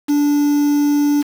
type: tone with quantisation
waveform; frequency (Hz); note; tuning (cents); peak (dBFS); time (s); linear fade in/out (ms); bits
triangle; 290.8; D4; -17; -10; 0.08-1.23; 20; 5
effects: none